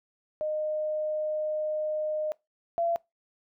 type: tone pair in turn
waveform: sine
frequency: 614 / 678.6 Hz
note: D#5 / F5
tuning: -23 / -50 cents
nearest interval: major second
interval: 173 cents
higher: second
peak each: -27 / -24 dBFS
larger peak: second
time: 0.41-2.32 / 2.78-2.96 s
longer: first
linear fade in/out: 0 ms
effects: noise-tail reverb RT60 0.2 s tail -23 dB re dry